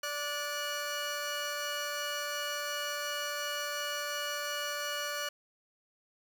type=tone pair together; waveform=15% pulse; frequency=583 / 1458.9 Hz; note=D5 / F#6; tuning=-13 / -25 cents; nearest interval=octave + major third; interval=1588 cents; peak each=-30 / -30 dBFS; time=0.03-5.29 s; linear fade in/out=5 ms; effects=11-bit